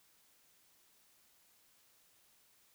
silence, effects white hiss -69 dBFS RMS until 2.74 s

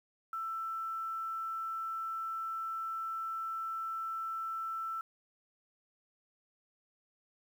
sine tone with quantisation, 1330 Hz, E6, 15 cents sharp, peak -35 dBFS, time 0.33-5.01 s, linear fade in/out 2 ms, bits 10, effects none

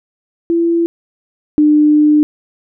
sine tone pair in turn, 337 / 300.2 Hz, E4 / D4, +38 / +38 cents, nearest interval major second, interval 200 cents, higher first, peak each -10 / -6 dBFS, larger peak second, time 0.5-0.86 / 1.58-2.23 s, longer second, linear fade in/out 0 ms, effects none

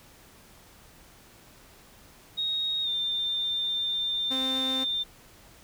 sine tone with pitch glide, 3753 to 3596 Hz, A#7 to A7, +11 to +37 cents, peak -26 dBFS, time 2.37-5.04 s, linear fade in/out 20 ms, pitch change -74 cents, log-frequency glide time 2.83-2.89 s
sawtooth tone, 261.6 Hz, C4, in tune, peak -28 dBFS, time 4.3-4.85 s, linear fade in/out 20 ms
effects pink hiss -54 dBFS RMS until 5.63 s

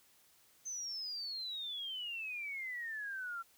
sine exponential sweep, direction down, 6280 to 1344 Hz, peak -39 dBFS, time 0.65-3.43 s, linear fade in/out 20 ms, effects white hiss -67 dBFS RMS until 3.57 s

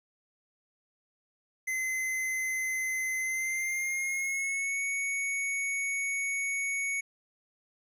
square tone with pitch glide, 2052 to 2225 Hz, C7 to C#7, -34 to +6 cents, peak -30 dBFS, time 1.67-7.01 s, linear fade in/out 10 ms, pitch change +140 cents, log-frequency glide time 3.19-4.82 s, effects resampled to 32000 Hz + 12-bit

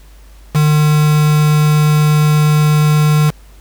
triangle tone with quantisation, 151.4 Hz, D#3, 47 cents flat, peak -6 dBFS, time 0.54-3.31 s, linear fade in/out 20 ms, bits 3, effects added 50 Hz sine -37 dBFS peak until 3.6 s + pink hiss -48 dBFS RMS until 3.6 s

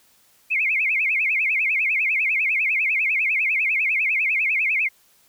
sine tone with vibrato, 2345 Hz, D7, 3 cents flat, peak -18 dBFS, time 0.5-4.89 s, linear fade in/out 20 ms, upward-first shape sine, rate 10 Hz, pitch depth 200 cents each way, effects white hiss -58 dBFS RMS until 5.28 s

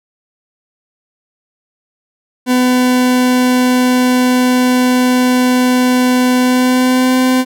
40% pulse tone with pitch glide, 251.2 to 256.2 Hz, B3 to C4, +30 to -36 cents, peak -8 dBFS, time 2.46-7.45 s, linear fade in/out 50 ms, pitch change +34 cents, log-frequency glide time 6.4-7.16 s, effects none

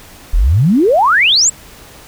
sine exponential sweep, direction up, 34.72 to 7980 Hz, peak -7 dBFS, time 0.33-1.5 s, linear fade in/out 10 ms, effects pink hiss -38 dBFS RMS until 2.07 s

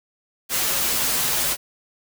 white noise with comb filter, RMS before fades -22 dBFS, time 0.49-1.57 s, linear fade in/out 50 ms, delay 10 ms, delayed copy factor -0.75, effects none

